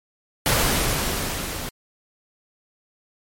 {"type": "noise with level ramp", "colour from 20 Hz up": "pink", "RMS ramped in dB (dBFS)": [-18, -31], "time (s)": [0.46, 1.69], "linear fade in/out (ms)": 0, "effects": ["MP3 64 kbps"]}